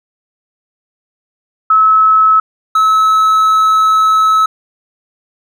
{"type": "tone pair in turn", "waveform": ["sine", "triangle"], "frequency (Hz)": [1295, 1295], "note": ["E6", "E6"], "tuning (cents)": [-31, -31], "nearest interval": "unison", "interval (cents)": 0, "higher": "neither", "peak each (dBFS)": -5, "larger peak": "neither", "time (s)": [[1.7, 2.4], [2.75, 4.46]], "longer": "second", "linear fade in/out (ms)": 5, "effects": []}